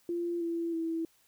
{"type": "tone with pitch steps", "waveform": "sine", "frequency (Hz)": [344.3, 336, 328], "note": ["F4", "E4", "E4"], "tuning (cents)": [-25, 33, -9], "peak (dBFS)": -30, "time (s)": [0.09, 1.05], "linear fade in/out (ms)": 2, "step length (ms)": 320, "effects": ["white hiss -67 dBFS RMS until 1.27 s"]}